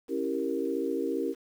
sine chord, C# diminished seventh, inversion none, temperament equal with one note detuned, 274.5 / 329.6 / 392 / 466.2 Hz, C#4 / E4 / G4 / Bb4, -17 / 0 / 0 / 0 cents, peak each -33 dBFS, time 0.08-1.35 s, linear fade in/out 50 ms, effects 9-bit

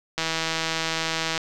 click train, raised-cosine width 0.2 ms, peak -8 dBFS, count 195, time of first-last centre 0.18-1.378 s, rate 162 Hz, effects none

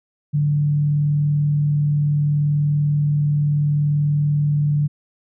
sine tone with frequency modulation, 147 Hz, D3, 2 cents sharp, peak -15 dBFS, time 0.33-4.88 s, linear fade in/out 20 ms, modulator 40.7 Hz, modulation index 0.21, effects none

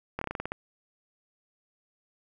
slowing click train, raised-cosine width 0.5 ms, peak -17 dBFS, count 9, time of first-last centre 0.19-0.519 s, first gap 24 ms, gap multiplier 1.15, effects 9-bit

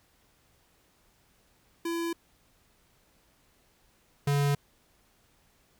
square tone pair in turn, 336.4 / 142.59 Hz, E4 / C#3, +35 / +49 cents, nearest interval octave + minor third, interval 1486 cents, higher first, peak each -30 / -24 dBFS, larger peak second, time 1.85-2.13 / 4.27-4.55 s, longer neither, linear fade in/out 5 ms, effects pink hiss -66 dBFS RMS until 5.79 s

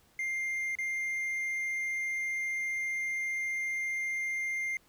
triangle tone with dropouts, 2105 Hz, C7, 10 cents sharp, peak -29 dBFS, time 0.19-4.77 s, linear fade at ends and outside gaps 2 ms, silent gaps 0.753-0.786 s, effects pink hiss -65 dBFS RMS until 4.88 s

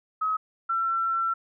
sine tone pair in turn, 1276 / 1347.9 Hz, D#6 / E6, +43 / +38 cents, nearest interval minor second, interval 95 cents, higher second, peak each -23 dBFS, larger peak neither, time 0.21-0.37 / 0.69-1.34 s, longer second, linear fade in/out 10 ms, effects none

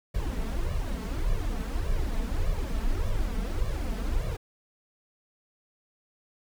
brown noise with flanger, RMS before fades -28 dBFS, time 0.14-4.37 s, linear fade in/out 10 ms, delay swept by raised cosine 1.7 to 4.6 ms, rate 1.7 Hz, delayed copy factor +1, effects none

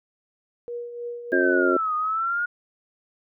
sine tone with tremolo, 477.8 Hz, A#4, 43 cents sharp, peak -28 dBFS, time 0.68-1.32 s, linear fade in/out 0 ms, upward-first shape triangle, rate 3.2 Hz, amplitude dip 60%
harmonic tone, 90 Hz, F#2, 47 cents flat, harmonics 3 / 4 / 5 / 6 / 7, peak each -26 / -21 / -29 / -27 / -28 dBFS, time 1.32-1.77 s, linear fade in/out 5 ms
sine linear two-way sweep, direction down then up, 1620 to 1226 to 1444 Hz, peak -22 dBFS, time 1.32-2.46 s, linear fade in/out 10 ms, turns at 1.95 s
effects none

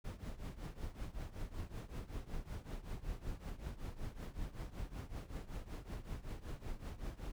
brown noise with tremolo, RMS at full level -41 dBFS, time 0.04-7.32 s, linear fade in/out 10 ms, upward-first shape triangle, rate 5.3 Hz, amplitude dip 90%, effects none

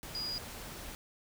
sine tone in noise, 4889 Hz, D#8, 31 cents flat, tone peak -35 dBFS, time 0.15-0.38 s, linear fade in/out 0 ms, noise pink, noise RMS -45 dBFS, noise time 0.03-0.95 s, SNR +7 dB, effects none

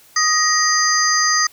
sine tone cluster, 1245 / 1891 / 4876 / 6240 Hz, D#6 / A#6 / D#8 / G8, +1 / +24 / -36 / -9 cents, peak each -19 dBFS, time 0.16-1.47 s, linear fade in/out 5 ms, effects white hiss -49 dBFS RMS until 1.52 s

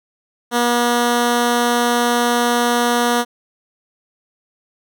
10% pulse tone, 240 Hz, B3, 49 cents flat, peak -6 dBFS, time 0.51-3.25 s, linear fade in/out 50 ms, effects none

